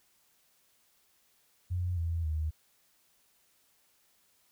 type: tone with pitch steps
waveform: sine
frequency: 89.4 / 83.41 / 77.83 Hz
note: F2 / E2 / D#2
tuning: +41 / +21 / +1 cents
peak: -29 dBFS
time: 1.7-2.51 s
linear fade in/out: 20 ms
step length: 270 ms
effects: white hiss -69 dBFS RMS until 4.51 s